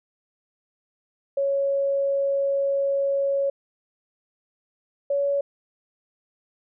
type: tone pair in turn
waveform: sine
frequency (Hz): 554.4 / 562.8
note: C#5 / C#5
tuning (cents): 0 / +26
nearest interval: unison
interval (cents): 26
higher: second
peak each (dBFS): -20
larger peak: neither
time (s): 1.37-3.5 / 5.1-5.41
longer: first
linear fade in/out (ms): 5
effects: none